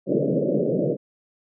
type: band-pass noise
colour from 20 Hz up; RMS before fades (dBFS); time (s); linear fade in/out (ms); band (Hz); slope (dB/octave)
white; -22; 0.06-0.97; 50; 130 to 600; 96
effects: none